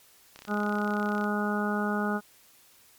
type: click train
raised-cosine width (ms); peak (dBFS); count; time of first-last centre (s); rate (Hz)
0.2; -27; 30; 0.36-1.241; 32.9
type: harmonic tone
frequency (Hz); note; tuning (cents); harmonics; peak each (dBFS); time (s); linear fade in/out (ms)
207.7; G#3; 0; 1 / 2 / 3 / 4 / 5 / 6 / 7; -28 / -34 / -37 / -35 / -43 / -35 / -34; 0.47-2.21; 50
effects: white hiss -58 dBFS RMS until 2.98 s + MP3 96 kbps